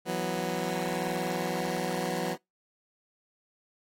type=chord; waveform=15% pulse; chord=E suspended second; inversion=none; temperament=just; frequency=164.81 / 185.42 / 247.2 Hz; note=E3 / F#3 / B3; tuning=0 / +4 / +2 cents; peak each=-29 / -26 / -30 dBFS; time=0.05-2.37 s; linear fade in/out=50 ms; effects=noise-tail reverb RT60 0.2 s tail -26 dB re dry + AAC 48 kbps